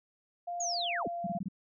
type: tone with pitch glide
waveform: sine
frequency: 698.5 to 689.7 Hz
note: F5 to F5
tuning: 0 to -22 cents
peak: -34 dBFS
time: 0.47-1.39 s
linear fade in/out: 10 ms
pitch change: -22 cents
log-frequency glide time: 0.73-1.11 s
type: linear sweep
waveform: sine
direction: down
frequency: 6900 to 110 Hz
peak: -32 dBFS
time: 0.6-1.08 s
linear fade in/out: 5 ms
type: tone bursts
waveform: sine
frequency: 190.2 Hz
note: F#3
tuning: 48 cents sharp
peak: -32 dBFS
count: 5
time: 1.24-1.485 s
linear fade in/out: 5 ms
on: 29 ms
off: 25 ms
effects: none